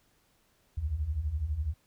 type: beating tone pair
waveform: sine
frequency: 67.2 / 79.2 Hz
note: C2 / D#2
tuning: +47 / +31 cents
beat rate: 12 Hz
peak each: -35 / -30 dBFS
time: 0.77-1.74 s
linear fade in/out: 10 ms
effects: pink hiss -69 dBFS RMS until 1.86 s